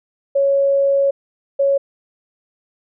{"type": "tone bursts at uneven times", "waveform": "sine", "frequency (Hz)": 554.4, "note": "C#5", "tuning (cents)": 0, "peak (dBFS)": -12, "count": 2, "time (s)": [[0.35, 1.11], [1.59, 1.78]], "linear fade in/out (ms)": 10, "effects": []}